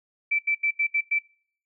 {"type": "tone bursts at uneven times", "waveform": "sine", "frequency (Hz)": 2326, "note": "D7", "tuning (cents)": -17, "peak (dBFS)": -20, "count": 6, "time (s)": [[0.31, 0.39], [0.47, 0.55], [0.63, 0.71], [0.79, 0.87], [0.94, 1.01], [1.11, 1.19]], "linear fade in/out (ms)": 10, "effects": ["noise-tail reverb RT60 0.6 s tail -25 dB re dry"]}